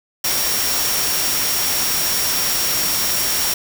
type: tone in noise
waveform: sine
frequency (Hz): 5588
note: F8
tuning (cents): 0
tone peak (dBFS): -23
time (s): 0.24-3.54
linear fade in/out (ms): 5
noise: white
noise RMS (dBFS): -20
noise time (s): 0.24-3.54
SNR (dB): -6
effects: none